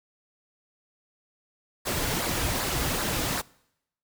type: noise with flanger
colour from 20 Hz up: pink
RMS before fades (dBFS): -28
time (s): 1.85-3.42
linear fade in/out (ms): 20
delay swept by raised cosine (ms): 0.32 to 5.42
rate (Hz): 2.6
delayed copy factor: -0.55
effects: noise-tail reverb RT60 0.8 s tail -24 dB re dry